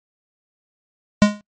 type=tone with exponential decay; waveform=square; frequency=207.7 Hz; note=G#3; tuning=in tune; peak=-6 dBFS; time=1.22-1.41 s; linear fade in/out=0 ms; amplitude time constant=41 ms; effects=noise-tail reverb RT60 0.1 s tail -23 dB re dry + MP3 32 kbps